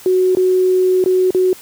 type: tone with dropouts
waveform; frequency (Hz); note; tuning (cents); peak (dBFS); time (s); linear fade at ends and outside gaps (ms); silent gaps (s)
sine; 370; F#4; 0; -10; 0.06-1.53; 1; 0.35-0.37 / 1.04-1.06 / 1.306-1.347
effects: white hiss -39 dBFS RMS until 1.61 s + high-pass 80 Hz 12 dB/octave